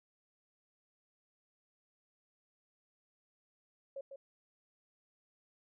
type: tone with echo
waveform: sine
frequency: 548 Hz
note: C#5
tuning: 20 cents flat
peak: -40 dBFS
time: 3.96-4.01 s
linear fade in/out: 5 ms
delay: 150 ms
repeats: 1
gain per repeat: -6 dB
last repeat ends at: 4.16 s
effects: none